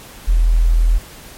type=tone; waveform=sine; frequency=41.2 Hz; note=E1; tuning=in tune; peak=-9 dBFS; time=0.27-0.99 s; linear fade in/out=20 ms; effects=pink hiss -38 dBFS RMS until 1.37 s + MP3 64 kbps